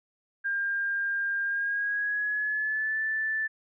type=tone with pitch glide; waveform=sine; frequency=1603 to 1758.2 Hz; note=G6 to A6; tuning=+38 to -2 cents; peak=-26 dBFS; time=0.44-3.48 s; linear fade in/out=20 ms; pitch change=+160 cents; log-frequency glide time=1.44-3 s; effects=none